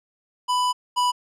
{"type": "tone pair in turn", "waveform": "square", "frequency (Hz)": [994, 986.6], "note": ["B5", "B5"], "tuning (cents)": [11, -2], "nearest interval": "unison", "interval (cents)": 13, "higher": "first", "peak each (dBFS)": [-20, -19], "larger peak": "second", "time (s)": [[0.48, 0.73], [0.96, 1.12]], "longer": "first", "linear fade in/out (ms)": 20, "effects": ["low-pass 9000 Hz 12 dB/octave"]}